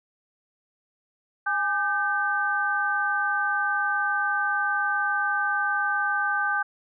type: tone cluster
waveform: sine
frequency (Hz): 823 / 1202 / 1549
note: G#5 / D6 / G6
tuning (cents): -16 / +40 / -21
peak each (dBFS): -29 / -29 / -24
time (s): 1.46-6.63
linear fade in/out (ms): 10
effects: none